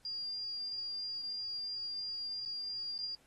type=tone with dropouts; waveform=sine; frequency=4801 Hz; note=D8; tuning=37 cents sharp; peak=-37 dBFS; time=0.05-3.15 s; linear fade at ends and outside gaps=2 ms; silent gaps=2.452-2.458 / 2.98-2.988 s; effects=pink hiss -68 dBFS RMS until 3.26 s + AAC 32 kbps